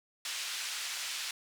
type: band-pass noise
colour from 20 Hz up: pink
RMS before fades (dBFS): -38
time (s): 0.25-1.31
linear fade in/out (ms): 2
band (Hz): 2300 to 7500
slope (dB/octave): 12
effects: none